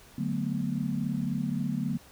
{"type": "chord", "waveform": "sine", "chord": "B minor seventh", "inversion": "first", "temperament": "equal with one note detuned", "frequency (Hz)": [146.83, 185, 220, 243.7], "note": ["D3", "F#3", "A3", "B3"], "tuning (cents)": [0, 0, 0, -23], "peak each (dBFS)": -33, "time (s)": [0.18, 1.98], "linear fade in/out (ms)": 5, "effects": ["pink hiss -54 dBFS RMS until 2.11 s"]}